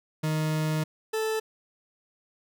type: tone pair in turn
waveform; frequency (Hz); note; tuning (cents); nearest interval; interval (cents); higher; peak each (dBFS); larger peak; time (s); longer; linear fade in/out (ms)
40% pulse; 155.56 / 438.8; D#3 / A4; 0 / -5; octave + tritone; 1795; second; -24 / -25; first; 0.23-0.84 / 1.13-1.4; first; 10
effects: none